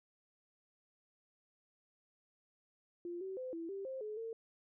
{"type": "tone with pitch steps", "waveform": "sine", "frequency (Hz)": [347.4, 381.2, 512, 331.8, 392.5, 527, 426.1, 453.2], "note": ["F4", "G4", "C5", "E4", "G4", "C5", "G#4", "A#4"], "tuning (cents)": [-9, -48, -38, 11, 2, 12, 44, -49], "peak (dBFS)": -40, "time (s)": [3.05, 4.33], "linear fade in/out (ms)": 2, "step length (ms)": 160, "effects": []}